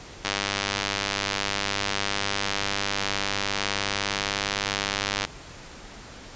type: click train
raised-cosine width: 0.2 ms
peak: -7 dBFS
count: 500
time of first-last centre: 0.25-5.25 s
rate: 99.8 Hz
effects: pink hiss -43 dBFS RMS until 6.35 s + resampled to 16000 Hz